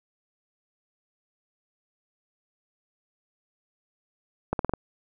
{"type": "accelerating click train", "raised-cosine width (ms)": 1, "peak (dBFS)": -11, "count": 5, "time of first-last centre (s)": [4.53, 4.737], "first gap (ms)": 62, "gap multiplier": 0.88, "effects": []}